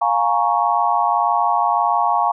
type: chord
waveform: sine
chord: Bb minor seventh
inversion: second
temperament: equal with one note detuned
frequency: 704.5 / 830.6 / 932.3 / 1108.7 Hz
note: F5 / Ab5 / Bb5 / Db6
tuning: +15 / 0 / 0 / 0 cents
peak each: -20 dBFS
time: 0.01-2.32 s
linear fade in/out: 10 ms
effects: none